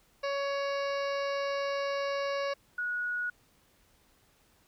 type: harmonic tone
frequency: 559 Hz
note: C#5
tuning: 14 cents sharp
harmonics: 1 / 2 / 3 / 4 / 5 / 7 / 8 / 9 / 10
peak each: -31 / -37 / -41 / -43 / -45 / -48 / -49 / -50 / -51 dBFS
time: 0.23-2.54 s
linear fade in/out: 10 ms
type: tone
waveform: sine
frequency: 1458 Hz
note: F#6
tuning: 26 cents flat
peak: -30 dBFS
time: 2.78-3.3 s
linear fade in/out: 5 ms
effects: pink hiss -66 dBFS RMS until 4.67 s